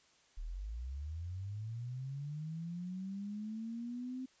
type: linear sweep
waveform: sine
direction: up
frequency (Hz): 35.27 to 261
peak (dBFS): -39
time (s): 0.37-4.26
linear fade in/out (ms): 10
effects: white hiss -68 dBFS RMS until 4.4 s + resampled to 16000 Hz